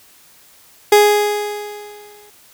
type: tone with exponential decay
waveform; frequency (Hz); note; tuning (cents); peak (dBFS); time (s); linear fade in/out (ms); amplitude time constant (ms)
30% pulse; 415.3; G#4; 0; -3; 0.92-2.3; 5; 300
effects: white hiss -48 dBFS RMS until 2.53 s